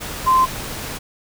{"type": "tone in noise", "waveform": "sine", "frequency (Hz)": 1039, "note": "C6", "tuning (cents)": -12, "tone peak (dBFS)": -11, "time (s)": [0.26, 0.46], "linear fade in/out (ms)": 20, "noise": "pink", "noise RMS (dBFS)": -29, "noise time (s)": [0, 0.99], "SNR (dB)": 15, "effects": []}